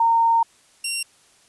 sine / 10% pulse tone pair in turn, 919 / 2754 Hz, A#5 / F7, -25 / -25 cents, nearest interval octave + perfect fifth, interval 1900 cents, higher second, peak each -14 dBFS, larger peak neither, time 0-0.43 / 0.84-1.03 s, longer first, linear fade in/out 5 ms, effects white hiss -56 dBFS RMS until 1.48 s + resampled to 24000 Hz

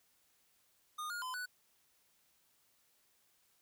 square tone with pitch steps, 1226 / 1428 / 1019 / 1484 Hz, D#6 / F6 / C6 / F#6, -26 / +38 / -46 / +5 cents, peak -40 dBFS, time 0.98-1.46 s, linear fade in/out 10 ms, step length 120 ms, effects white hiss -73 dBFS RMS until 3.61 s

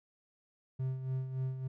triangle tone with tremolo, 130.81 Hz, C3, in tune, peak -29 dBFS, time 0.79-1.68 s, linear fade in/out 10 ms, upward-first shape sine, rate 3.5 Hz, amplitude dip 60%, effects none

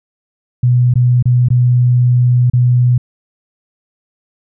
sine tone with dropouts, 123.47 Hz, B2, in tune, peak -7 dBFS, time 0.63-2.98 s, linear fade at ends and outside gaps 5 ms, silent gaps 0.939-0.955 / 1.226-1.255 / 1.486-1.503 / 2.5-2.534 s, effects none

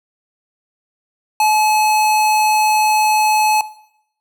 square tone, 857 Hz, A5, 46 cents flat, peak -12 dBFS, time 1.4-3.61 s, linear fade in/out 2 ms, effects noise-tail reverb RT60 0.7 s tail -17 dB re dry

